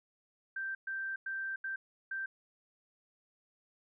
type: tone bursts at uneven times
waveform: sine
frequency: 1567 Hz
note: G6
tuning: 1 cent flat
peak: -35 dBFS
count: 5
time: 0.56-0.75 / 0.87-1.16 / 1.26-1.56 / 1.64-1.76 / 2.11-2.26 s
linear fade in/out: 5 ms
effects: none